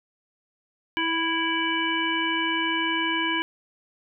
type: harmonic tone with a mistuned harmonic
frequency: 329.6 Hz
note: E4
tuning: in tune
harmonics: 1 / 3 / 5 / 7 / 9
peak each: -29 / -29 / -29 / -29 / -29 dBFS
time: 0.97-3.42 s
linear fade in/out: 0 ms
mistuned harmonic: 1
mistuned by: -16 cents
effects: none